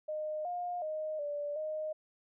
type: tone with pitch steps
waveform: sine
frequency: 614 / 710 / 620 / 583 / 619 Hz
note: D#5 / F5 / D#5 / D5 / D#5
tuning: -23 / +28 / -6 / -13 / -9 cents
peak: -34 dBFS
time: 0.08-1.93 s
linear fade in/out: 10 ms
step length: 370 ms
effects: none

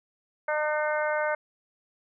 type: harmonic tone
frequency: 303 Hz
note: D#4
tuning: 46 cents flat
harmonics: 2 / 3 / 4 / 5 / 6 / 7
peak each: -27 / -32 / -36 / -31 / -39 / -37 dBFS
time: 0.48-1.35 s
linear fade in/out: 5 ms
effects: none

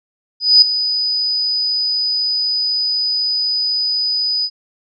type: tone with ADSR envelope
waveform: sine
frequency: 4978 Hz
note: D#8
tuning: in tune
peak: -3 dBFS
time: 0.4-4.5 s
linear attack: 220 ms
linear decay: 4 ms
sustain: -12 dB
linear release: 57 ms
effects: none

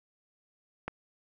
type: click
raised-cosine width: 0.5 ms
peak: -19 dBFS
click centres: 0.88 s
effects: none

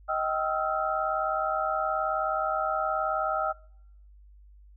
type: tone cluster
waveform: sine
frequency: 628 / 775 / 1286 / 1365 Hz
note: D#5 / G5 / E6 / F6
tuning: +16 / -20 / -43 / -40 cents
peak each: -31 dBFS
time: 0.08-3.53 s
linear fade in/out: 20 ms
effects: noise-tail reverb RT60 0.8 s tail -26 dB re dry + added 50 Hz sine -50 dBFS peak until 4.76 s

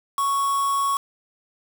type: tone with quantisation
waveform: triangle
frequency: 1108.7 Hz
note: C#6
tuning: in tune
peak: -18 dBFS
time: 0.18-0.97 s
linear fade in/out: 2 ms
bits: 5
effects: none

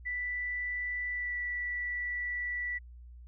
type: tone with pitch glide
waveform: sine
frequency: 1975.5 to 1959.6 Hz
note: B6 to B6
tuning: 0 to -14 cents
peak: -32 dBFS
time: 0.05-2.79 s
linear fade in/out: 20 ms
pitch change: -14 cents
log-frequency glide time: 1.11-1.35 s
effects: added 60 Hz sine -47 dBFS peak until 3.27 s

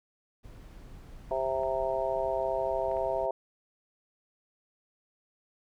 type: noise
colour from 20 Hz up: brown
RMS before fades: -47 dBFS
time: 0.43-3.27 s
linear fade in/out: 20 ms
type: harmonic tone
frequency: 132.3 Hz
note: C3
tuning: 20 cents sharp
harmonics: 3 / 4 / 5 / 6 / 7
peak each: -36 / -33 / -30 / -41 / -36 dBFS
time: 1.31-3.31 s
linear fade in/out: 2 ms
type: clicks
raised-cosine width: 0.5 ms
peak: -36 dBFS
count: 3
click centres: 1.634 / 2.915 / 2.97 s
effects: none

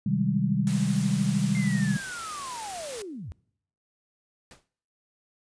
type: chord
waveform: sine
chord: Ab major seventh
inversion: first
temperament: just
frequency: 129.78 / 155.74 / 194.67 / 207.7 Hz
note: C3 / Eb3 / G3 / Ab3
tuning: -14 / +2 / -12 / 0 cents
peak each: -29 / -28 / -26 / -30 dBFS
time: 0.06-1.97 s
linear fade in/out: 5 ms
type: noise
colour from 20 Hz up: white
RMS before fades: -38 dBFS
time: 0.67-3.02 s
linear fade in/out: 0 ms
type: linear sweep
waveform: sine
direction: down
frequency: 2123 to 62.6 Hz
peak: -35 dBFS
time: 1.55-3.32 s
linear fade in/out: 0 ms
type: noise with exponential decay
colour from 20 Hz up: pink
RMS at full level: -45 dBFS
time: 4.51-4.68 s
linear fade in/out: 1 ms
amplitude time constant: 36 ms
effects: noise-tail reverb RT60 0.7 s tail -24 dB re dry + resampled to 22050 Hz

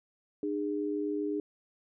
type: tone pair together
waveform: sine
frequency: 302 / 409.6 Hz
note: D4 / G#4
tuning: +48 / -24 cents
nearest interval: perfect fourth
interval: 528 cents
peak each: -32 / -33 dBFS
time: 0.43-1.4 s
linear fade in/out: 2 ms
effects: none

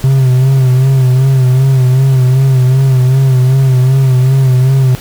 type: tone with vibrato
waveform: triangle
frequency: 130.81 Hz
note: C3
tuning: in tune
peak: -3 dBFS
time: 0.04-4.95 s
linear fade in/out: 0 ms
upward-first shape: sine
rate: 2.6 Hz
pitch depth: 57 cents each way
effects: pink hiss -30 dBFS RMS until 5 s

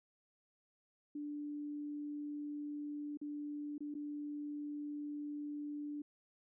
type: tone with dropouts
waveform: sine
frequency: 293.7 Hz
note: D4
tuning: in tune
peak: -40 dBFS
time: 1.15-6.02 s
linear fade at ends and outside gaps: 5 ms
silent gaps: 3.173-3.214 / 3.781-3.805 / 3.942-3.95 s
effects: none

